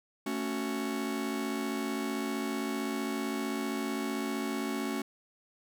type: chord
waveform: 45% pulse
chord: F# minor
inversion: first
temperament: just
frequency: 222 / 277.5 / 370 Hz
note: A3 / C#4 / F#4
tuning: +16 / +2 / 0 cents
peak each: -36 / -35 / -38 dBFS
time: 0.26-5.02 s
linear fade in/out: 5 ms
effects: none